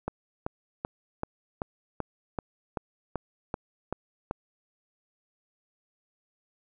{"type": "click train", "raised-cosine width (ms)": 1, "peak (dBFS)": -16, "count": 12, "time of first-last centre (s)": [0.08, 4.311], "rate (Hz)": 2.6, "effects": []}